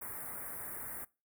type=band-stop noise; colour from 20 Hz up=white; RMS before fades=-43 dBFS; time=0.01-1.05 s; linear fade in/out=10 ms; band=2000 to 9200 Hz; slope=48 dB/octave; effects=noise-tail reverb RT60 0.3 s tail -23 dB re dry